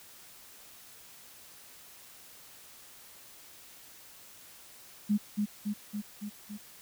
sine tone with echo, 207.7 Hz, G#3, in tune, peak -23 dBFS, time 5.09-5.18 s, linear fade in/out 20 ms, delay 280 ms, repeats 5, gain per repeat -3 dB, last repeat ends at 6.58 s, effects white hiss -53 dBFS RMS until 6.81 s

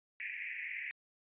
white band-pass noise, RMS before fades -42 dBFS, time 0.2-0.91 s, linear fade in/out 0 ms, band 1800 to 2500 Hz, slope 96 dB/octave, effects resampled to 8000 Hz

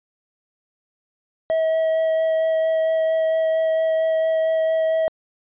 triangle tone with vibrato, 643 Hz, E5, 43 cents flat, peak -15 dBFS, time 1.5-5.08 s, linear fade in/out 0 ms, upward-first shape sine, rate 4.4 Hz, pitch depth 8 cents each way, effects resampled to 8000 Hz

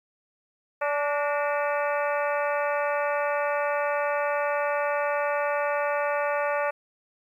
harmonic tone with a mistuned harmonic, 290 Hz, D4, 22 cents flat, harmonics 2 / 3 / 4 / 5 / 6 / 7 / 8 / 9, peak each -26 / -31 / -32 / -33 / -35 / -42 / -39 / -40 dBFS, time 0.81-6.71 s, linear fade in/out 10 ms, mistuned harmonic 6, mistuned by +77 cents, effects 10-bit

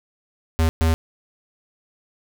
square tone bursts at uneven times, 81.1 Hz, E2, 28 cents flat, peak -16 dBFS, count 2, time 0.59-0.69 / 0.81-0.94 s, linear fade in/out 0 ms, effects none

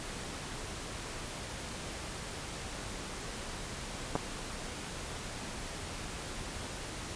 clicks, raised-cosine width 1 ms, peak -15 / -20 dBFS, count 2, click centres 4.154 / 4.161 s, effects pink hiss -41 dBFS RMS until 7.15 s + resampled to 22050 Hz

